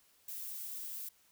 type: noise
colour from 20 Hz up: violet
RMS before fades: -43 dBFS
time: 0.28-1.09 s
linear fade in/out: 5 ms
effects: white hiss -68 dBFS RMS until 1.31 s